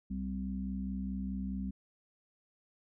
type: harmonic tone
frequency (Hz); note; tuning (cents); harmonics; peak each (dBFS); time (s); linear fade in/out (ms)
64.8; C2; -16; 1 / 3 / 4; -40 / -36 / -43; 0.1-1.71; 10
effects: none